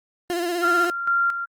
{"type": "tone with vibrato", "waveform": "30% pulse", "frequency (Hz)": 347.4, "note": "F4", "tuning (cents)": -9, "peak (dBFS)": -20, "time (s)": [0.3, 0.9], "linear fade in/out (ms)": 0, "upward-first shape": "sine", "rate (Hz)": 16, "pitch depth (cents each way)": 52}
{"type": "tone with tremolo", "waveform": "sine", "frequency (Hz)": 1385, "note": "F6", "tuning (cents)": -15, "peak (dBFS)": -17, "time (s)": [0.62, 1.46], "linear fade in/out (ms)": 20, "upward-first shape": "square", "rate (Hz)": 2.2, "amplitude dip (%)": 60}
{"effects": ["Opus 32 kbps"]}